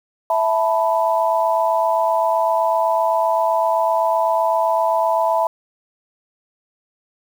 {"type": "chord", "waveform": "sine", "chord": "E suspended fourth", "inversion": "none", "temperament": "equal", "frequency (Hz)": [659.3, 880, 987.8], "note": ["E5", "A5", "B5"], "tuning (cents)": [0, 0, 0], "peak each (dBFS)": [-18, -20, -20], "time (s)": [0.3, 5.47], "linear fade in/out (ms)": 2, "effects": ["7-bit"]}